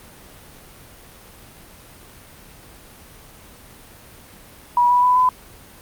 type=tone with pitch steps; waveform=sine; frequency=970 / 982.4 / 995 / 1007.7 Hz; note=B5 / B5 / B5 / B5; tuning=-31 / -9 / +13 / +35 cents; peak=-12 dBFS; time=4.77-5.29 s; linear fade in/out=2 ms; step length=130 ms; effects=pink hiss -44 dBFS RMS until 5.81 s + Opus 32 kbps